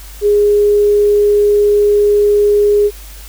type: tone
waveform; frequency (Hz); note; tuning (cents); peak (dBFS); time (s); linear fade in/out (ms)
sine; 413; G#4; -10; -7; 0.21-2.91; 50
effects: added 50 Hz sine -31 dBFS peak until 3.28 s + white hiss -37 dBFS RMS until 3.28 s